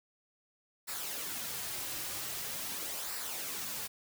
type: noise with flanger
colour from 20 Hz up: white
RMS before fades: -39 dBFS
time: 0.87-3.88 s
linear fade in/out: 20 ms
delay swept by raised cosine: 0.31 to 4.61 ms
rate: 0.44 Hz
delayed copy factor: -0.5
effects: none